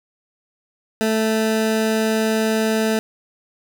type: tone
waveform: 20% pulse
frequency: 220 Hz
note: A3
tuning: in tune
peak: -12 dBFS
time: 1.01-2.99 s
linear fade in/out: 0 ms
effects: none